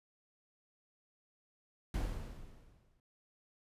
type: noise with exponential decay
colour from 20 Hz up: brown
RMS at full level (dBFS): -33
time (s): 1.94-3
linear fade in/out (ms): 2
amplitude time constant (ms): 230
effects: resampled to 32000 Hz